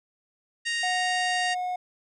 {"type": "harmonic tone", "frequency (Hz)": 932.3, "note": "A#5", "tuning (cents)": 0, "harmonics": [2, 3, 4, 5, 6, 7, 8, 9, 10], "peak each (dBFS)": [-28, -32, -37, -36, -42, -42, -43, -45, -46], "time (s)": [0.65, 1.55], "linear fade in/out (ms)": 20}
{"type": "tone with pitch glide", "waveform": "triangle", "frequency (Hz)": [731, 726.4], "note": ["F#5", "F#5"], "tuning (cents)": [-21, -32], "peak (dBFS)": -25, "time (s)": [0.83, 1.76], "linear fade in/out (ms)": 5, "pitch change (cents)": -11, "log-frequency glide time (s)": [1.11, 1.45]}
{"effects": []}